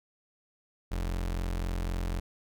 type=tone; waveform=35% pulse; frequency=43.82 Hz; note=F1; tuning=7 cents sharp; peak=-28 dBFS; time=0.91-2.2 s; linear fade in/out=10 ms; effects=none